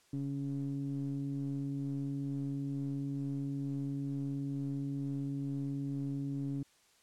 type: ring-modulated tone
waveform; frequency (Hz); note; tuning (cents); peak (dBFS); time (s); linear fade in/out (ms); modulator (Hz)
triangle; 69.3; C#2; 0; -29; 0.13-6.63; 5; 209
effects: white hiss -67 dBFS RMS until 7.02 s + low-pass 9000 Hz 12 dB/octave